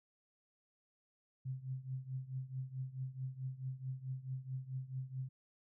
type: tone with tremolo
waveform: sine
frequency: 130.81 Hz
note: C3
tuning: in tune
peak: -36 dBFS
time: 1.45-5.29 s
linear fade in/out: 10 ms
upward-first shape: triangle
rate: 4.6 Hz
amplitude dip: 90%
effects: none